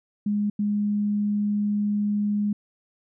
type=tone bursts at uneven times; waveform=sine; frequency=206.8 Hz; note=G#3; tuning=7 cents flat; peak=-21 dBFS; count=2; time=0.26-0.5 / 0.59-2.53 s; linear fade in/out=5 ms; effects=none